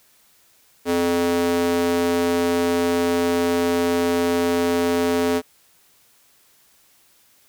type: tone with high-pass filter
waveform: square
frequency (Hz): 86.3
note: F2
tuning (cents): -20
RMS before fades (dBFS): -20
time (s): 0.85-5.42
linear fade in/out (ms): 50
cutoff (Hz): 340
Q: 5.1
effects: white hiss -57 dBFS RMS until 7.48 s